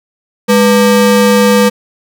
square ring-modulated tone, 349.2 Hz, F4, in tune, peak -3 dBFS, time 0.48-1.7 s, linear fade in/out 20 ms, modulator 143 Hz, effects none

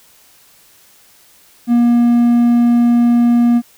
triangle tone, 238.2 Hz, A#3, 38 cents sharp, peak -6 dBFS, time 1.67-3.62 s, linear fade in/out 50 ms, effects white hiss -48 dBFS RMS until 3.77 s

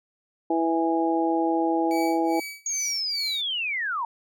harmonic tone, 164.81 Hz, E3, in tune, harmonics 2 / 3 / 4 / 5, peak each -23 / -30 / -30 / -26 dBFS, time 0.5-2.4 s, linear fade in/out 5 ms
sawtooth tone with tremolo, 2283 Hz, D7, 50 cents flat, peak -29 dBFS, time 1.91-3.41 s, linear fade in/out 0 ms, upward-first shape sine, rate 2.4 Hz, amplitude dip 95%
sine linear sweep, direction down, 6690 to 878 Hz, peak -25 dBFS, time 2.66-4.05 s, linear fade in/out 2 ms
effects none

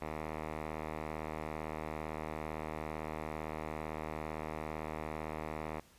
5% pulse tone with low-pass filter, 77.78 Hz, D#2, in tune, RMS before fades -41 dBFS, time 0.01-5.8 s, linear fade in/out 5 ms, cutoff 1800 Hz, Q 1.6, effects pink hiss -63 dBFS RMS until 5.98 s + resampled to 32000 Hz

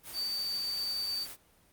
sine tone in noise, 4597 Hz, D8, 38 cents flat, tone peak -31 dBFS, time 0.13-1.27 s, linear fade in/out 50 ms, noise white, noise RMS -44 dBFS, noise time 0.03-1.37 s, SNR +10 dB, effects pink hiss -64 dBFS RMS until 1.72 s + Opus 32 kbps

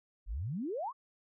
sine exponential sweep, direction up, 41.08 to 1174.7 Hz, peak -34 dBFS, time 0.26-0.93 s, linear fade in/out 50 ms, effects none

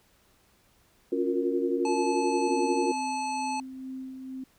sine chord, Gb major seventh, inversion second, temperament equal with one note detuned, 277.2 / 349.2 / 360.5 / 466.2 Hz, Db4 / F4 / Gb4 / Bb4, 0 / 0 / -45 / 0 cents, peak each -30 dBFS, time 1.12-2.92 s, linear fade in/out 5 ms
harmonic tone, 864 Hz, A5, 32 cents flat, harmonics 1 / 3 / 5 / 7 / 9 / 10, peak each -29 / -39 / -43 / -46 / -48 / -49 dBFS, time 1.85-3.6 s, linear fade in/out 2 ms
sine tone with tremolo, 261.6 Hz, C4, in tune, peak -34 dBFS, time 2.47-4.44 s, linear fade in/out 5 ms, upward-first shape sine, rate 2.2 Hz, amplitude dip 40%
effects pink hiss -64 dBFS RMS until 4.58 s

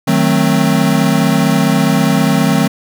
square chord, D# diminished seventh, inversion none, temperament equal with one note detuned, 155.56 / 185 / 220 / 264.2 Hz, D#3 / F#3 / A3 / C4, 0 / 0 / 0 / +17 cents, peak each -16 dBFS, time 0.07-2.68 s, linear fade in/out 10 ms, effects none

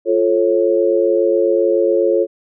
sine chord, F augmented, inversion none, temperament just, 349.2 / 436.5 / 545.7 Hz, F4 / A4 / C#5, 0 / -14 / -27 cents, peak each -16 dBFS, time 0.05-2.27 s, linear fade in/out 50 ms, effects none

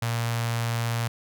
sawtooth tone with notch filter, 116.54 Hz, A#2, in tune, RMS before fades -27 dBFS, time 0.02-1.08 s, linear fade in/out 5 ms, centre 310 Hz, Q 0.51, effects none

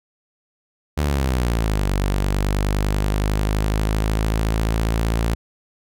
sawtooth exponential two-way sweep, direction down then up, 76 to 48.34 to 56.6 Hz, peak -14 dBFS, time 0.97-5.35 s, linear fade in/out 10 ms, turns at 1.89 s, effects none

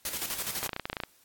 white noise with tremolo, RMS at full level -32 dBFS, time 0.05-0.67 s, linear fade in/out 2 ms, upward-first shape square, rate 12 Hz, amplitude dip 55%
clicks, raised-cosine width 0.3 ms, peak -16 dBFS, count 12, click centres 0.63 / 0.662 / 0.693 / 0.732 / 0.764 / 0.797 / 0.855 / 0.899 / 0.93 / 0.968 / 1.002 / 1.036 s
effects white hiss -63 dBFS RMS until 1.24 s + AAC 64 kbps

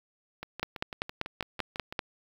two click trains, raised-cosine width 0.3 ms, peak -22 / -13 dBFS, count 10 / 8, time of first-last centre 0.43-1.925 / 0.63-1.992 s, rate 6.02 / 5.14 Hz, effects 7-bit

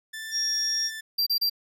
sawtooth tone with vibrato, 1760 Hz, A6, in tune, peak -31 dBFS, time 0.13-1.01 s, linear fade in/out 10 ms, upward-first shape triangle, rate 1.7 Hz, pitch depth 11 cents each way
sine tone, 5588 Hz, F8, in tune, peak -24 dBFS, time 0.31-0.91 s, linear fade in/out 50 ms
square tone bursts, 4720 Hz, D8, 8 cents sharp, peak -22 dBFS, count 3, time 1.18-1.498 s, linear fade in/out 10 ms, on 86 ms, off 30 ms
effects none

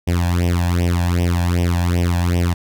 sawtooth tone with flanger, 87.31 Hz, F2, in tune, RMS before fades -17 dBFS, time 0.07-2.54 s, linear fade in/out 10 ms, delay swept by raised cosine 0.35 to 1.21 ms, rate 2.6 Hz, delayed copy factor +0.95, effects none

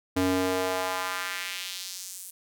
square tone with high-pass filter sweep, 92.6 Hz, F#2, 2 cents sharp, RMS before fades -30 dBFS, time 0.16-2.31 s, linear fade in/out 10 ms, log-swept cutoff 210 to 10000 Hz, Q 1.5, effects none

